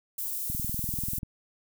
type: high-pass noise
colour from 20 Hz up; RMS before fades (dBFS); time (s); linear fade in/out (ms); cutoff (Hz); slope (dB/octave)
white; -33; 0.18-1.19; 5; 12000; 12
type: click train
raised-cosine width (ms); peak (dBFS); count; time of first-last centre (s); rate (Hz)
5; -23; 16; 0.5-1.232; 20.5
effects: none